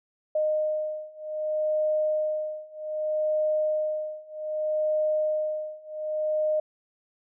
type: beating tone pair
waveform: sine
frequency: 615 / 615.64 Hz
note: D#5 / D#5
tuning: -20 / -18 cents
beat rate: 0.64 Hz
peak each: -28 / -27 dBFS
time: 0.35-6.6 s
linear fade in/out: 5 ms
effects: none